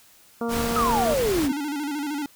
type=harmonic tone; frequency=233.1 Hz; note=A#3; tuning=in tune; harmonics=1 / 2 / 3 / 4 / 5 / 6; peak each=-27 / -28 / -34 / -37 / -36 / -39 dBFS; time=0.41-1.14 s; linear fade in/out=2 ms
type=noise; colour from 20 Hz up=pink; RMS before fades=-29 dBFS; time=0.48-1.5 s; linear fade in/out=50 ms
type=exponential sweep; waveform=sine; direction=down; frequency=1318.5 to 250 Hz; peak=-20 dBFS; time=0.76-1.52 s; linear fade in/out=5 ms
type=tone with vibrato; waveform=square; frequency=291.9 Hz; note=D4; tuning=10 cents flat; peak=-27 dBFS; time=1.49-2.26 s; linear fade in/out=2 ms; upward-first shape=square; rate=13 Hz; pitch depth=65 cents each way
effects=white hiss -54 dBFS RMS until 2.35 s